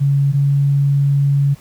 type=tone pair in turn; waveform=sine; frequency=140 / 140.54 Hz; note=C#3 / C#3; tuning=+18 / +24 cents; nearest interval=unison; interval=6 cents; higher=second; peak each=-11 dBFS; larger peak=neither; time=0-0.33 / 0.33-1.55 s; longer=second; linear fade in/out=20 ms; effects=pink hiss -47 dBFS RMS until 1.6 s